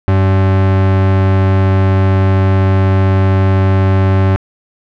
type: tone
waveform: 40% pulse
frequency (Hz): 95.8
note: G2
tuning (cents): -39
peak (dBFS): -7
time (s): 0.08-4.36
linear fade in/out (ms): 0
effects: low-pass 2000 Hz 12 dB/octave